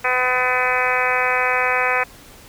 harmonic tone, 252.3 Hz, B3, 37 cents sharp, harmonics 2 / 3 / 4 / 5 / 6 / 7 / 8 / 9 / 10, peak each -25 / -25 / -25 / -25 / -25 / -25 / -25 / -25 / -25 dBFS, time 0.04-2.04 s, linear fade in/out 10 ms, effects pink hiss -44 dBFS RMS until 2.48 s

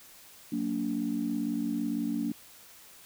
sine chord, Gb augmented, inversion none, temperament just, 185 / 231.2 / 289.1 Hz, Gb3 / Bb3 / D4, 0 / -14 / -27 cents, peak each -37 / -31 / -31 dBFS, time 0.52-2.32 s, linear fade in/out 5 ms, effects tanh soft clip ceiling -19 dBFS + white hiss -53 dBFS RMS until 3.05 s

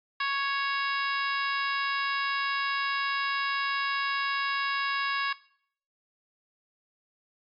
harmonic tone, 554.4 Hz, C#5, in tune, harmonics 2 / 3 / 4 / 5 / 6 / 7 / 8 / 9, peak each -30 / -31 / -36 / -36 / -42 / -39 / -45 / -41 dBFS, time 0.2-5.33 s, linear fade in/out 5 ms, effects noise-tail reverb RT60 0.6 s tail -19 dB re dry + AAC 64 kbps

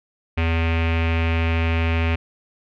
square tone with low-pass filter, 82.41 Hz, E2, in tune, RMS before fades -20 dBFS, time 0.37-2.16 s, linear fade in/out 10 ms, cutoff 2500 Hz, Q 4.4, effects none

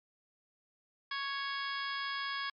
harmonic tone, 554.4 Hz, C#5, in tune, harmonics 2 / 3 / 4 / 5 / 6 / 7 / 8 / 9, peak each -39 / -39 / -44 / -51 / -43 / -53 / -48 / -46 dBFS, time 1.11-2.5 s, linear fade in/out 5 ms, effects MP3 48 kbps

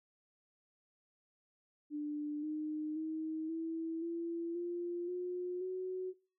sine tone with pitch steps, 296.8 / 306.4 / 316.3 / 326.5 / 337 / 347.9 / 359.1 / 370.7 Hz, D4 / D#4 / D#4 / E4 / E4 / F4 / F4 / F#4, +18 / -27 / +29 / -17 / +38 / -7 / +48 / +3 cents, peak -36 dBFS, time 1.9-6.14 s, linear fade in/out 50 ms, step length 530 ms, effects noise-tail reverb RT60 0.4 s tail -23 dB re dry

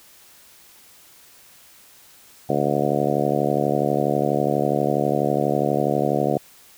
harmonic tone, 72.2 Hz, D2, 29 cents flat, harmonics 2 / 3 / 4 / 5 / 6 / 7 / 8 / 9 / 10, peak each -27 / -27 / -27 / -27 / -27 / -27 / -27 / -27 / -27 dBFS, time 2.49-6.38 s, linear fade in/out 5 ms, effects white hiss -50 dBFS RMS until 6.77 s

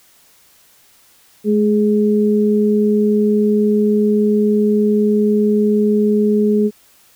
sine tone pair together, 211.8 / 418.3 Hz, G#3 / G#4, +34 / +12 cents, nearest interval octave, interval 1178 cents, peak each -13 / -15 dBFS, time 1.44-6.71 s, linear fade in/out 50 ms, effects white hiss -51 dBFS RMS until 7.15 s

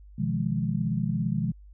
sine chord, F half-diminished seventh, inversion second, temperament just, 125.72 / 157.15 / 174.61 / 209.5 Hz, Cb3 / Eb3 / F3 / Ab3, +31 / +18 / 0 / +15 cents, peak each -30 dBFS, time 0.18-1.52 s, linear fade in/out 10 ms, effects added 50 Hz sine -46 dBFS peak until 1.73 s

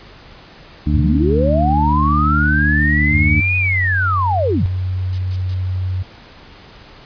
harmonic tone, 74.6 Hz, D2, 28 cents sharp, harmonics 1 / 2 / 3 / 4, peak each -16 / -19 / -21 / -22 dBFS, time 0.86-3.41 s, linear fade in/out 10 ms
sine linear two-way sweep, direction up then down, 69.3 to 2489 to 69.3 Hz, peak -15 dBFS, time 0.94-4.66 s, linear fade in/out 0 ms, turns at 3.57 s
sine tone, 92.5 Hz, F#2, in tune, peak -17 dBFS, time 3.11-6.03 s, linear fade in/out 10 ms
violet noise bursts, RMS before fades -26 dBFS, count 3, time 5.13-5.54 s, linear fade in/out 0 ms, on 50 ms, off 130 ms
effects pink hiss -41 dBFS RMS until 7.05 s + resampled to 11025 Hz

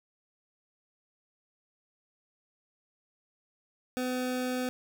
25% pulse tone, 252.7 Hz, B3, 40 cents sharp, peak -26 dBFS, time 3.97-4.69 s, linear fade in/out 0 ms, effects none

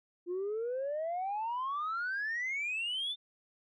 sine exponential sweep, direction up, 343.8 to 3600 Hz, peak -31 dBFS, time 0.26-3.16 s, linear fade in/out 50 ms, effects tanh soft clip ceiling -30 dBFS

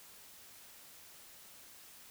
silence, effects white hiss -56 dBFS RMS until 2.1 s

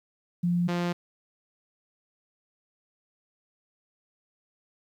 sine / sawtooth tone pair in turn, 174.61 / 174.61 Hz, F3 / F3, 0 / 0 cents, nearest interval unison, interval 0 cents, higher neither, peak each -22 dBFS, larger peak neither, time 0.43-0.68 / 0.68-0.93 s, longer neither, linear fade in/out 10 ms, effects low-pass 5000 Hz 12 dB/octave + 10-bit

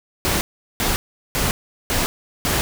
pink noise bursts, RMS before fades -20 dBFS, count 5, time 0.25-2.61 s, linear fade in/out 0 ms, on 160 ms, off 390 ms, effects none

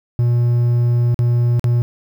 triangle tone with dropouts, 120 Hz, B2, 49 cents flat, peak -10 dBFS, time 0.19-1.82 s, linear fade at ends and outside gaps 0 ms, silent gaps 1.144-1.191 / 1.595-1.642 s, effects 8-bit

